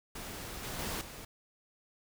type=noise with level steps; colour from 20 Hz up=pink; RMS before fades=-43 / -40 / -37 / -47 dBFS; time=0.15-1.25 s; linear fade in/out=5 ms; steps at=0.63 / 0.79 / 1.01 s; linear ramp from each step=2 ms; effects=none